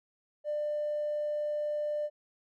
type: tone with tanh clipping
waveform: triangle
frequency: 596 Hz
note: D5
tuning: 25 cents sharp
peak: -29 dBFS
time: 0.44-2.1 s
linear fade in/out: 50 ms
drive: 1 dB
effects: none